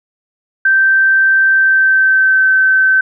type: tone with pitch glide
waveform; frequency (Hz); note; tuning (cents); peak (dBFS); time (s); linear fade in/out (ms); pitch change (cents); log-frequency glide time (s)
sine; 1560 to 1538.5; G6 to G6; -9 to -33; -7; 0.65-3.01; 5; -24; 1.51-2.47
effects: none